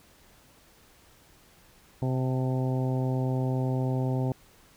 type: harmonic tone with a mistuned harmonic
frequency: 129.7 Hz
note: C3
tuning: 15 cents flat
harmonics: 1 / 2 / 3 / 4 / 5 / 6 / 7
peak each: -26 / -32 / -36 / -38 / -40 / -42 / -43 dBFS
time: 2.02-4.32 s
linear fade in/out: 2 ms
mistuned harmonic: 7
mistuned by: -30 cents
effects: pink hiss -58 dBFS RMS until 4.76 s